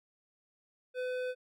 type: tone with hard clipping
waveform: sine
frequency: 504 Hz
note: B4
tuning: 35 cents sharp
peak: -35 dBFS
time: 0.94-1.35 s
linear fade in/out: 50 ms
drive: 12 dB
effects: none